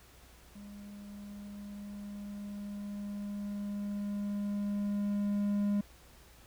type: tone with level ramp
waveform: triangle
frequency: 203.8 Hz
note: G#3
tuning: 32 cents flat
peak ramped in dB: -44 to -25 dBFS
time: 0.55-5.81 s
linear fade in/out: 5 ms
effects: added 60 Hz sine -59 dBFS peak until 6.46 s + pink hiss -59 dBFS RMS until 6.46 s